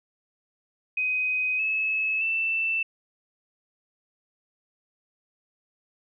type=tone with pitch steps; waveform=sine; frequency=2511 / 2590 / 2663 Hz; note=D#7 / E7 / E7; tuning=+15 / -31 / +17 cents; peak=-23 dBFS; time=0.97-2.83 s; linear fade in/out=5 ms; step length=620 ms; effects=none